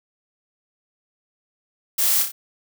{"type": "noise with echo", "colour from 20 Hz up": "blue", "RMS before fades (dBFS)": -20, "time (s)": [1.98, 2.23], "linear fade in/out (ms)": 10, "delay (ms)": 30, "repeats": 3, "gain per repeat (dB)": -5, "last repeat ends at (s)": 2.32, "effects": []}